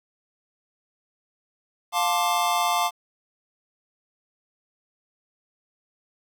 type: chord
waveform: square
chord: D minor seventh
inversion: first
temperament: just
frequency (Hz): 704.8 / 881 / 1057.2 / 1174.7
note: F5 / A5 / C6 / D6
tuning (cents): +16 / +2 / +18 / 0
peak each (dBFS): -26 / -27 / -29 / -28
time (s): 1.92-2.91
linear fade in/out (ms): 50
effects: 9-bit